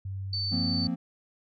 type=tone with pitch glide; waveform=sine; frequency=96.5 to 97.28 Hz; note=G2 to G2; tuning=-27 to -13 cents; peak=-32 dBFS; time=0.05-0.88 s; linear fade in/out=5 ms; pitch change=+14 cents; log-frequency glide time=0.22-0.41 s
type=tone; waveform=sine; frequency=4530 Hz; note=C#8; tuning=37 cents sharp; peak=-29 dBFS; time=0.33-0.87 s; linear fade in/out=2 ms
type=chord; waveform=triangle; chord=F suspended fourth; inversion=none; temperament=equal; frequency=174.61 / 233.1 / 261.6 Hz; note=F3 / Bb3 / C4; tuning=0 / 0 / 0 cents; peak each=-30 dBFS; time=0.51-0.96 s; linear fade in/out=20 ms
effects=none